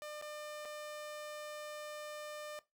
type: tone with dropouts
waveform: sawtooth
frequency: 600 Hz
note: D5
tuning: 37 cents sharp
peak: -40 dBFS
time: 0.02-2.59 s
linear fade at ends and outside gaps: 0 ms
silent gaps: 0.214-0.223 / 0.651-0.655 s
effects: noise-tail reverb RT60 0.2 s tail -17 dB re dry